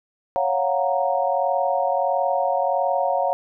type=chord; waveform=sine; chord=Gb major seventh; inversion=second; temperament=equal; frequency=554.4 / 698.5 / 740 / 932.3 Hz; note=Db5 / F5 / Gb5 / Bb5; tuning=0 / 0 / 0 / 0 cents; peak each=-23 / -24 / -24 / -26 dBFS; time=0.36-3.33 s; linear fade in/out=0 ms; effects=none